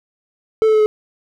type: tone with pitch steps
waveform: triangle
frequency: 440 / 435.4 / 430.9 / 426.5 Hz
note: A4 / A4 / A4 / G#4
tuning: 0 / -18 / -36 / +46 cents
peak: -8 dBFS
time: 0.62-0.86 s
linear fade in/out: 0 ms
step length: 60 ms
effects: none